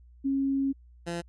sine / 15% pulse tone pair in turn, 272.7 / 171.05 Hz, C#4 / F3, -28 / -36 cents, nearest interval minor sixth, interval 808 cents, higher first, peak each -24 / -25 dBFS, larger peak first, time 0.24-0.73 / 1.06-1.22 s, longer first, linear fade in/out 20 ms, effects added 60 Hz sine -51 dBFS peak until 1.28 s + resampled to 24000 Hz

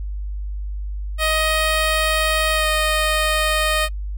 10% pulse tone with pitch glide, 627 to 619.4 Hz, D#5 to D#5, +13 to -8 cents, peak -9 dBFS, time 1.18-3.89 s, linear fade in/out 50 ms, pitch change -21 cents, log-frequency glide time 2.53-2.67 s, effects noise-tail reverb RT60 0.1 s tail -24 dB re dry + added 50 Hz sine -24 dBFS peak until 4.17 s

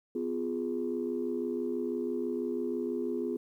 sine chord, F diminished, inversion second, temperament equal with one note detuned, 251.4 / 349.2 / 415.3 Hz, Cb4 / F4 / Ab4, +31 / 0 / 0 cents, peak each -34 dBFS, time 0.15-3.37 s, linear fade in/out 5 ms, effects tanh soft clip ceiling -22 dBFS + 11-bit

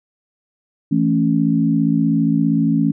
sine chord, A major, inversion second, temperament equal, 164.81 / 220 / 277.2 Hz, E3 / A3 / C#4, 0 / 0 / 0 cents, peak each -18 / -18 / -17 dBFS, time 0.91-2.92 s, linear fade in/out 10 ms, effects none

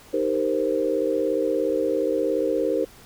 sine chord, C minor seventh, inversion first, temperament equal, 311.1 / 392 / 466.2 / 523.3 Hz, Eb4 / G4 / Bb4 / C5, 0 / 0 / 0 / 0 cents, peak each -27 / -27 / -25 / -25 dBFS, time 0.13-2.85 s, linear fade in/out 10 ms, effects pink hiss -49 dBFS RMS until 3.05 s

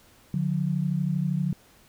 sine tone pair together, 147.31 / 180 Hz, D3 / F#3, +6 / -47 cents, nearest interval minor third, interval 347 cents, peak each -26 dBFS, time 0.34-1.53 s, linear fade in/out 2 ms, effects pink hiss -57 dBFS RMS until 1.88 s

